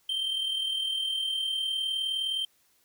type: tone with amplitude modulation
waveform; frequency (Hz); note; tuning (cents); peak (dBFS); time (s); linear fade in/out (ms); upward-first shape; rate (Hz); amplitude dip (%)
triangle; 3136; G7; 0; -24; 0.09-2.45; 5; sine; 39.6; 45
effects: white hiss -67 dBFS RMS until 2.84 s